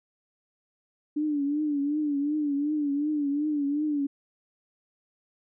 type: tone with vibrato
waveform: sine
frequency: 292.7 Hz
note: D4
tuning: 6 cents flat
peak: -24 dBFS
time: 1.16-4.07 s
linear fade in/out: 10 ms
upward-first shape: triangle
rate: 2.7 Hz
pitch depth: 91 cents each way
effects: none